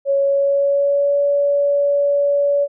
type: tone with pitch glide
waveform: sine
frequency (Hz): 554.4 to 569.7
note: C#5 to C#5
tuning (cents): 0 to +47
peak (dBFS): -13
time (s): 0.05-2.68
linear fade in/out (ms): 50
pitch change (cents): +47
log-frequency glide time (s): 0.16-1.2
effects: none